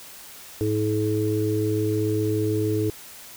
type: harmonic tone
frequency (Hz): 106.8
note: G#2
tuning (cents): +49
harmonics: 1 / 3 / 4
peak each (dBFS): -25 / -25 / -25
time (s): 0.61-2.9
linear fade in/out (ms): 0
effects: white hiss -43 dBFS RMS until 3.36 s